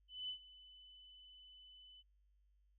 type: tone with ADSR envelope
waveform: sine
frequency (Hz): 3007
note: F#7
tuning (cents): +27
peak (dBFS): -40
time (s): 0.08-2.03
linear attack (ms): 210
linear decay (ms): 91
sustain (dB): -18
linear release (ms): 33
effects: added 50 Hz sine -70 dBFS peak until 2.78 s